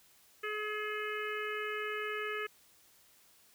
harmonic tone, 424.5 Hz, G#4, 38 cents sharp, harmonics 1 / 3 / 4 / 5 / 6 / 7, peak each -39 / -41 / -41 / -43 / -45 / -48 dBFS, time 0.43-2.47 s, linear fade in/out 10 ms, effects white hiss -64 dBFS RMS until 3.54 s

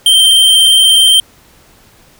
square tone with vibrato, 3139 Hz, G7, 2 cents sharp, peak -5 dBFS, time 0.06-1.2 s, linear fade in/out 2 ms, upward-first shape triangle, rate 17 Hz, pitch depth 16 cents each way, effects pink hiss -45 dBFS RMS until 2.19 s

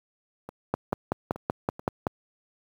two click trains, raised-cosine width 1 ms, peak -24 / -10 dBFS, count 4 / 8, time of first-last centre 0.49-1.794 / 0.74-2.068 s, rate 2.3 / 5.27 Hz, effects high-pass 80 Hz 12 dB/octave + 8-bit

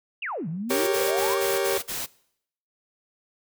sine exponential two-way sweep, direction down then up, 2960 to 151.2 to 1158 Hz, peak -28 dBFS, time 0.22-1.38 s, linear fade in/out 5 ms, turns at 0.48 s
white noise bursts, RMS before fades -31 dBFS, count 6, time 0.69-2.065 s, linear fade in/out 20 ms, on 190 ms, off 47 ms
40% pulse chord, G diminished, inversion none, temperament equal, 392 / 466.2 / 554.4 Hz, G4 / Bb4 / Db5, 0 / 0 / 0 cents, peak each -25 / -28 / -27 dBFS, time 0.7-1.78 s, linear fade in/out 5 ms
effects noise-tail reverb RT60 0.7 s tail -22 dB re dry

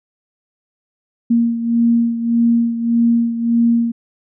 sine beating tone pair, 233.1 / 234.8 Hz, A#3 / A#3, 0 / +13 cents, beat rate 1.7 Hz, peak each -13 / -19 dBFS, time 1.3-3.92 s, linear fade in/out 10 ms, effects none

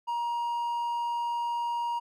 triangle tone, 946 Hz, A#5, 25 cents sharp, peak -26 dBFS, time 0.07-2 s, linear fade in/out 20 ms, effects none

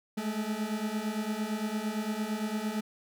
40% pulse beating tone pair, 209.4 / 218.2 Hz, G#3 / A3, +15 / -14 cents, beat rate 8.8 Hz, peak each -34 / -32 dBFS, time 0.17-2.81 s, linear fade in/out 10 ms, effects none

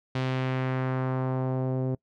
sawtooth tone with low-pass filter sweep, 130 Hz, C3, 11 cents flat, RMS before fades -28 dBFS, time 0.15-1.95 s, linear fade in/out 5 ms, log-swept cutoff 3800 to 470 Hz, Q 1.2, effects noise-tail reverb RT60 0.1 s tail -24 dB re dry

